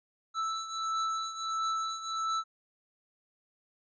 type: beating tone pair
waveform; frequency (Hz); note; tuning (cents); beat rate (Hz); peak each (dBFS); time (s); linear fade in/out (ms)
square; 1318.5 / 1320; E6 / E6; 0 / +2; 1.5; -33 / -38; 0.34-2.44; 50
effects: resampled to 16000 Hz